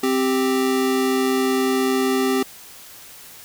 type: tone pair together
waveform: square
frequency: 261.6 / 392 Hz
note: C4 / G4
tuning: 0 / 0 cents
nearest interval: perfect fifth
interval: 700 cents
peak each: -21 dBFS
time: 0.03-2.43 s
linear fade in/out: 5 ms
effects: white hiss -42 dBFS RMS until 3.44 s